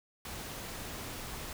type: noise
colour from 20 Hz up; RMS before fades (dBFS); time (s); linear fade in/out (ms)
pink; -42; 0.25-1.53; 2
effects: none

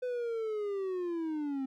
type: linear sweep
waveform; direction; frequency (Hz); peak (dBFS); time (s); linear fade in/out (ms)
triangle; down; 505 to 261.6; -30; 0.02-1.66; 10
effects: none

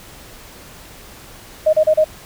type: tone bursts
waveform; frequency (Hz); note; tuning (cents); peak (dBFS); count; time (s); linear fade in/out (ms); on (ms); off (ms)
sine; 622.3; D#5; 0; -9; 4; 1.66-2.044; 10; 72; 32
effects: pink hiss -40 dBFS RMS until 2.25 s

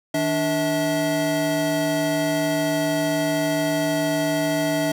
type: tone cluster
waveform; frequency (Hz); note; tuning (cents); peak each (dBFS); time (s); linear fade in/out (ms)
square; 157.3 / 292 / 645; D#3 / D4 / E5; +19 / -10 / -38; -30 / -24 / -24; 0.14-4.92; 5
effects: none

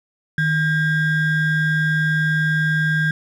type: ring-modulated tone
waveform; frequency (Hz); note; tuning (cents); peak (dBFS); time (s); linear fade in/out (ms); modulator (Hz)
triangle; 880; A5; 0; -11; 0.38-3.11; 2; 725
effects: none

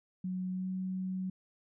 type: tone with pitch glide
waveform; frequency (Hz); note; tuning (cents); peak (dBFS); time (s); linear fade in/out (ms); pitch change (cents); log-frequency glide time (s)
sine; 184.4 to 186.76; F#3 to F#3; -6 to +16; -33; 0.24-1.3; 5; +22; 0.51-0.68
effects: none

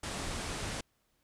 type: low-pass noise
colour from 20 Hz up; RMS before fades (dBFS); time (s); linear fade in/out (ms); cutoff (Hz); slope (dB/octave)
pink; -38; 0.03-0.81; 5; 10000; 48
effects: pink hiss -75 dBFS RMS until 1.23 s

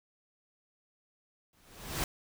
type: noise with exponential growth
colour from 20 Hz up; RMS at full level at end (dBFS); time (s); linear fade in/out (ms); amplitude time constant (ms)
pink; -30; 1.53-2.04; 1; 110
effects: none

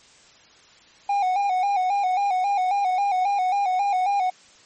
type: tone with vibrato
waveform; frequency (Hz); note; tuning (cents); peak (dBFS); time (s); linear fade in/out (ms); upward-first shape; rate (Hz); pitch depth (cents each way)
triangle; 771; G5; -29; -17; 1.09-4.3; 5; square; 3.7; 77
effects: white hiss -52 dBFS RMS until 4.65 s + MP3 32 kbps

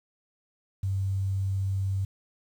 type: tone with quantisation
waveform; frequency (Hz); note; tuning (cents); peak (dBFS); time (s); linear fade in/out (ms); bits
sine; 96.7; G2; -23; -25; 0.83-2.05; 5; 9
effects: none

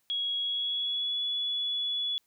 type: tone with pitch glide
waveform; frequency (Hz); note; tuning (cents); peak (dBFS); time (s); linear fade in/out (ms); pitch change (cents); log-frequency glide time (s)
sine; 3322 to 3408; G#7 to G#7; 0 to +44; -28; 0.1-2.18; 0; +44; 0.39-1.21
effects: white hiss -73 dBFS RMS until 2.26 s

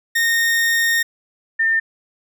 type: tone pair in turn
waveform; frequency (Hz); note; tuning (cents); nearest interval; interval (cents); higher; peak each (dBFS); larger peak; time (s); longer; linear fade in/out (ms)
40% pulse / sine; 1844 / 1805; A#6 / A6; -19 / +44; unison; 37; first; -14; neither; 0.15-1.03 / 1.59-1.8; first; 10
effects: none

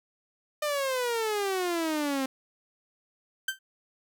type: exponential sweep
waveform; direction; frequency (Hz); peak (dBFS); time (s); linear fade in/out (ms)
sawtooth; down; 608 to 261.6; -23; 0.62-2.26; 5
type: tone with exponential decay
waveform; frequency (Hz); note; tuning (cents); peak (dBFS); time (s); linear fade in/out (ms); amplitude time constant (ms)
30% pulse; 1556; G6; -13; -21; 3.48-3.59; 5; 23
effects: none

